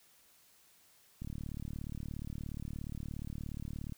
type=click train; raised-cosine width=5 ms; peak=-29 dBFS; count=101; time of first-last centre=1.22-3.923 s; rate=37 Hz; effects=white hiss -65 dBFS RMS until 3.97 s